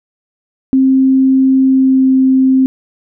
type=tone with pitch glide; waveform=sine; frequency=264.6 to 262.6 Hz; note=C4 to C4; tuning=+20 to +6 cents; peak=-6 dBFS; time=0.73-2.66 s; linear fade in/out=0 ms; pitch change=-14 cents; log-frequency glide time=1.64-2.12 s; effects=none